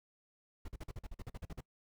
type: noise bursts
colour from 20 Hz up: brown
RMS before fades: -43 dBFS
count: 13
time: 0.65-1.607 s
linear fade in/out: 5 ms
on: 33 ms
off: 44 ms
effects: noise-tail reverb RT60 0.1 s tail -23 dB re dry